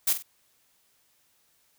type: noise with echo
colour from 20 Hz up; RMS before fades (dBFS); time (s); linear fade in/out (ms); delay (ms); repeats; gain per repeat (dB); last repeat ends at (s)
blue; -23; 0.07-0.13; 5; 48; 2; -10; 0.226
effects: white hiss -67 dBFS RMS until 1.78 s